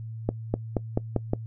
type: accelerating click train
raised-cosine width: 2 ms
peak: -10 dBFS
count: 6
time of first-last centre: 0.29-1.334 s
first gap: 250 ms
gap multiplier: 0.91
effects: noise-tail reverb RT60 0.1 s tail -21 dB re dry + added 112 Hz sine -34 dBFS peak until 1.46 s